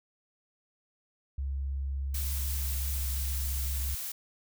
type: tone with pitch glide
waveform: sine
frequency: 68.3 to 67.05 Hz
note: C#2 to C2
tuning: -25 to +43 cents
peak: -30 dBFS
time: 1.38-3.95 s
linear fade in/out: 5 ms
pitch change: -32 cents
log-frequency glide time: 2.52-3.11 s
type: noise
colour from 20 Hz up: blue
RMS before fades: -37 dBFS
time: 2.14-4.12 s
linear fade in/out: 5 ms
effects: none